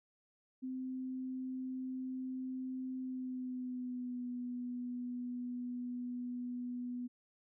sine tone with pitch glide, 258.4 to 246 Hz, C4 to B3, -21 to -7 cents, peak -38 dBFS, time 0.62-7.08 s, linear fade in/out 20 ms, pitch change -86 cents, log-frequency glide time 2.99-4.27 s, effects none

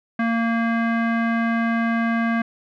square tone with low-pass filter, 230 Hz, A#3, 23 cents flat, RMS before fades -21 dBFS, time 0.19-2.42 s, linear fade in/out 5 ms, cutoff 1800 Hz, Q 3, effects none

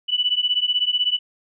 sine beating tone pair, 2960 / 2976 Hz, F#7 / F#7, 0 / +9 cents, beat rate 16 Hz, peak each -21 dBFS, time 0.08-1.19 s, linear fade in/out 20 ms, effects none

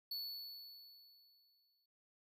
square tone with exponential decay, 4435 Hz, C#8, in tune, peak -40 dBFS, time 0.11-1.86 s, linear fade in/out 5 ms, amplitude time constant 380 ms, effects none

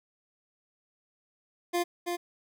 25% pulse tone with echo, 349.2 Hz, F4, in tune, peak -22 dBFS, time 1.73-1.84 s, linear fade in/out 20 ms, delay 330 ms, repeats 1, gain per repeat -4 dB, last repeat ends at 2.17 s, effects none

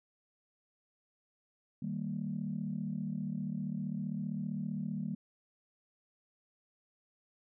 sine chord, Eb major, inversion none, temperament equal with one note detuned, 155.56 / 196 / 231.2 Hz, Eb3 / G3 / Bb3, 0 / 0 / -14 cents, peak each -39 / -37 / -39 dBFS, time 1.82-5.15 s, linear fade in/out 5 ms, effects tanh soft clip ceiling -25 dBFS

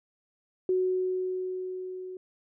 sine tone with level ramp, 370 Hz, F#4, in tune, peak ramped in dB -22 to -37 dBFS, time 0.69-2.17 s, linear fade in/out 2 ms, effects none

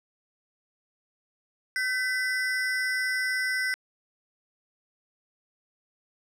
square ring-modulated tone, 1765 Hz, A6, 5 cents sharp, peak -23 dBFS, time 1.76-3.74 s, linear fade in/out 0 ms, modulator 232 Hz, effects low-pass 9000 Hz 12 dB/octave + 10-bit

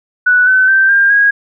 sine tone with pitch steps, 1480 / 1519 / 1559 / 1600 / 1642.2 Hz, F#6 / F#6 / G6 / G6 / G#6, 0 / +45 / -10 / +35 / -20 cents, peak -6 dBFS, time 0.26-1.31 s, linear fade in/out 10 ms, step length 210 ms, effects none

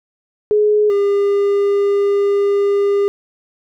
sine / triangle tone pair in turn, 420.6 / 402.7 Hz, G#4 / G4, +22 / +47 cents, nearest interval minor second, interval 75 cents, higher first, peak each -10 dBFS, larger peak neither, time 0.51-0.9 / 0.9-3.08 s, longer second, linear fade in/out 0 ms, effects none

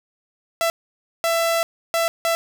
sawtooth tone bursts at uneven times, 667 Hz, E5, 20 cents sharp, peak -14 dBFS, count 4, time 0.61-0.7 / 1.24-1.63 / 1.94-2.08 / 2.25-2.35 s, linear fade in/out 0 ms, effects 8-bit

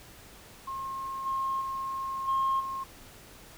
sine tone with level steps, 1072 Hz, C6, 42 cents sharp, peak -33 / -27 / -31 / -23 / -32 dBFS, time 0.67-2.84 s, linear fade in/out 10 ms, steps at 1.25 / 1.6 / 2.27 / 2.59 s, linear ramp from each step 20 ms, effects tanh soft clip ceiling -21 dBFS + pink hiss -51 dBFS RMS until 3.57 s

